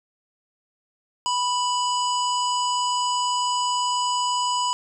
harmonic tone, 987.8 Hz, B5, in tune, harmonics 1 / 3 / 5 / 7 / 8, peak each -22 / -29 / -32 / -33 / -35 dBFS, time 1.26-4.73 s, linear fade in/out 0 ms, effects none

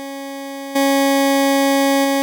20% pulse tone with level steps, 275.3 Hz, C#4, 12 cents flat, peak -22 / -8 / -10 dBFS, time 0-2.22 s, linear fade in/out 0 ms, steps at 0.75 / 2.04 s, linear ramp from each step 10 ms, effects none

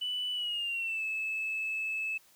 sine tone with pitch glide, 2978 to 2608 Hz, F#7 to E7, +11 to -19 cents, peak -30 dBFS, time 0.01-2.18 s, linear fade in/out 10 ms, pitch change -230 cents, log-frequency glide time 0.33-1.04 s, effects tanh soft clip ceiling -27 dBFS + white hiss -62 dBFS RMS until 2.35 s

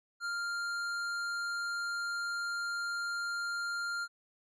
square tone, 1396.9 Hz, F6, in tune, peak -34 dBFS, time 0.2-4.08 s, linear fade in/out 50 ms, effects low-pass 7000 Hz 12 dB/octave

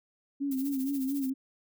sine tone with vibrato, 271.8 Hz, C#4, 34 cents flat, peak -28 dBFS, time 0.4-1.34 s, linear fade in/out 20 ms, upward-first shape sine, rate 4.3 Hz, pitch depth 70 cents each way
violet noise with tremolo, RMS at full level -41 dBFS, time 0.51-1.3 s, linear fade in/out 5 ms, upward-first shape sine, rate 14 Hz, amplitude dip 75%
effects none

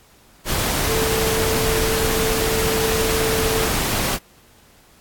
sine tone in noise, 444.2 Hz, A4, 16 cents sharp, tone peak -21 dBFS, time 0.86-3.7 s, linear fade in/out 50 ms, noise pink, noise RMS -21 dBFS, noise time 0.45-4.19 s, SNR -3 dB, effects pink hiss -52 dBFS RMS until 5 s + AAC 64 kbps

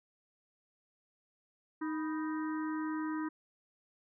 harmonic tone with a mistuned harmonic, 311.1 Hz, D#4, in tune, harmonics 1 / 3 / 4 / 5 / 6, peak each -34 / -44 / -46 / -48 / -50 dBFS, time 1.81-3.29 s, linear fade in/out 10 ms, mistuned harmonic 3, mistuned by +89 cents, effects none

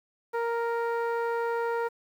15% pulse tone with low-pass filter, 466.2 Hz, A#4, in tune, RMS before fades -29 dBFS, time 0.33-1.89 s, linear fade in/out 20 ms, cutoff 1200 Hz, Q 0.54, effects 9-bit

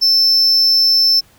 triangle tone, 5310 Hz, E8, 12 cents sharp, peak -8 dBFS, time 0.01-1.21 s, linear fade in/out 20 ms, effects pink hiss -50 dBFS RMS until 1.38 s

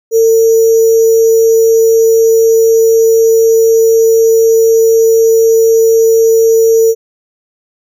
sine tone with sample-and-hold, 452 Hz, A4, 47 cents sharp, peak -4 dBFS, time 0.11-6.95 s, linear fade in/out 50 ms, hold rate 6300 Hz, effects none

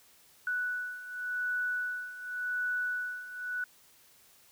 sine beating tone pair, 1480 / 1480.89 Hz, F#6 / F#6, 0 / +1 cents, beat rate 0.89 Hz, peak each -37 / -33 dBFS, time 0.47-3.64 s, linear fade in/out 2 ms, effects white hiss -61 dBFS RMS until 4.51 s

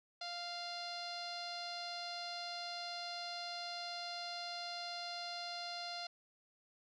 sawtooth tone with low-pass filter, 697 Hz, F5, 4 cents flat, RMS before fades -44 dBFS, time 0.21-6.07 s, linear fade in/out 5 ms, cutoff 4500 Hz, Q 9.5, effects none

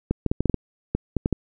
clicks, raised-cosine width 3 ms, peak -8 dBFS, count 11, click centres 0.11 / 0.263 / 0.315 / 0.406 / 0.457 / 0.497 / 0.543 / 0.95 / 1.167 / 1.259 / 1.327 s, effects none

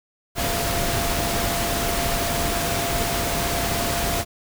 sine tone in noise, 688 Hz, F5, 26 cents flat, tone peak -28 dBFS, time 0.35-4.25 s, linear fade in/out 50 ms, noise pink, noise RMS -24 dBFS, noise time 0.35-4.25 s, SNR -7 dB, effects none

